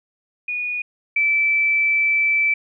sine tone pair in turn, 2458 / 2320 Hz, D#7 / D7, -22 / -22 cents, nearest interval minor second, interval 100 cents, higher first, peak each -22 / -15 dBFS, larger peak second, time 0.48-0.82 / 1.16-2.54 s, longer second, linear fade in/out 5 ms, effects none

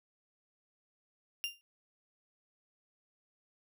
35% pulse tone with exponential decay, 2794 Hz, F7, in tune, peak -29 dBFS, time 1.44-1.61 s, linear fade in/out 0 ms, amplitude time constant 35 ms, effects none

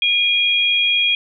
sine tone pair together, 2432 / 3288 Hz, D#7 / G#7, -40 / -18 cents, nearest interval perfect fourth, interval 522 cents, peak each -17 / -16 dBFS, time 0.02-1.15 s, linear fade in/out 2 ms, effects none

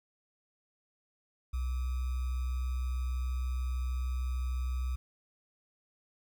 sine tone with sample-and-hold, 63.2 Hz, B1, 41 cents sharp, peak -30 dBFS, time 1.53-4.96 s, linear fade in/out 10 ms, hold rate 1225 Hz, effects none

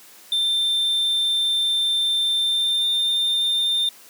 triangle tone with pitch glide, 3575 to 3606 Hz, A7 to A7, +27 to +42 cents, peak -17 dBFS, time 0.32-3.89 s, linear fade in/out 2 ms, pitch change +15 cents, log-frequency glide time 2.34-3.02 s, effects white hiss -47 dBFS RMS until 4.09 s + high-pass 200 Hz 12 dB/octave

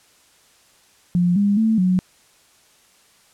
sine tone with pitch steps, 176.2 / 202.4 / 221.6 / 183.6 Hz, F3 / G#3 / A3 / F#3, +16 / -44 / +13 / -13 cents, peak -14 dBFS, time 1.15-1.99 s, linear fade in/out 0 ms, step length 210 ms, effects white hiss -55 dBFS RMS until 3.33 s + low-pass 10000 Hz 12 dB/octave

